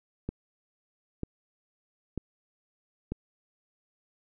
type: click train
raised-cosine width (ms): 3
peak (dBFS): -19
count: 4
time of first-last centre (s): 0.29-3.12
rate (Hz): 1.06
effects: none